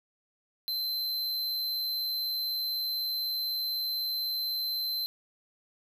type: tone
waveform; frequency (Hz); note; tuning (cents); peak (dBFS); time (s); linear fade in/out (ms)
square; 4088; C8; -41; -30; 0.68-5.06; 0
effects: none